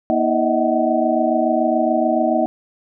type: tone cluster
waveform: sine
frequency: 239.9 / 320.3 / 617 / 644 / 749 Hz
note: A#3 / E4 / D#5 / E5 / F#5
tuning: +50 / -50 / -15 / -41 / +21 cents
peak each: -21 dBFS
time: 0.1-2.46 s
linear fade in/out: 0 ms
effects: none